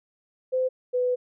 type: tone pair in turn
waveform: sine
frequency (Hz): 514 / 497.9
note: C5 / B4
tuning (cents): -31 / +14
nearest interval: minor second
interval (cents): 55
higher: first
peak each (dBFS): -21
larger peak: neither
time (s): 0.52-0.69 / 0.93-1.16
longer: second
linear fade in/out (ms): 20
effects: none